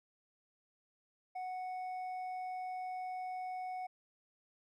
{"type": "tone with hard clipping", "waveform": "sine", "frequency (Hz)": 739, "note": "F#5", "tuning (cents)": -2, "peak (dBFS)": -40, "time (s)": [1.35, 3.87], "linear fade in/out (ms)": 10, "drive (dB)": 4, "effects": []}